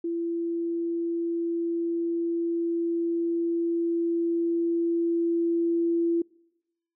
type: tone with level ramp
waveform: sine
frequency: 337.4 Hz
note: E4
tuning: 40 cents sharp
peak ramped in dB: -26 to -21 dBFS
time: 0.04-6.22 s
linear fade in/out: 5 ms
effects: noise-tail reverb RT60 0.9 s tail -26 dB re dry